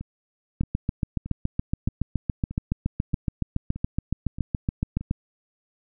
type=two click trains; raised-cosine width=5 ms; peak=-11 / -22 dBFS; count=33 / 9; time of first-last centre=0.61-5.111 / 0.01-5.01 s; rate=7.11 / 1.6 Hz; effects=none